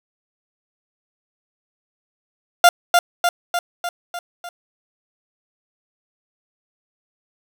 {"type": "tone with echo", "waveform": "30% pulse", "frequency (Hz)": 698.5, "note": "F5", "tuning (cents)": 0, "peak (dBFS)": -4, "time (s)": [2.64, 2.69], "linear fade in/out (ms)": 2, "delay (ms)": 300, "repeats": 6, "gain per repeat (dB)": -4, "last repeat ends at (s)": 4.49, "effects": []}